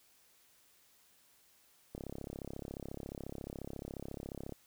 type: click train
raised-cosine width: 2 ms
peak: -29 dBFS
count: 89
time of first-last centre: 1.95-4.523 s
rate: 34.2 Hz
effects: white hiss -67 dBFS RMS until 4.66 s